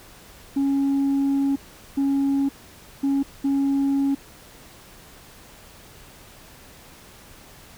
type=tone bursts at uneven times; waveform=sine; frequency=276.3 Hz; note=C#4; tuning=6 cents flat; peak=-16 dBFS; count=4; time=0.56-1.56 / 1.97-2.49 / 3.03-3.23 / 3.44-4.15 s; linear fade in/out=10 ms; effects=tanh soft clip ceiling -17 dBFS + pink hiss -47 dBFS RMS until 7.77 s